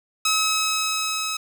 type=tone with level ramp; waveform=10% pulse; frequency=1283 Hz; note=E6; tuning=47 cents flat; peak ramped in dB=-10 to -17 dBFS; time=0.25-1.37 s; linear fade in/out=5 ms; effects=none